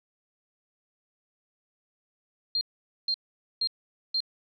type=tone bursts; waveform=sine; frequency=4200 Hz; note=C8; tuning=6 cents sharp; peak=-24 dBFS; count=4; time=2.55-4.204 s; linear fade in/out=2 ms; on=61 ms; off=470 ms; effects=none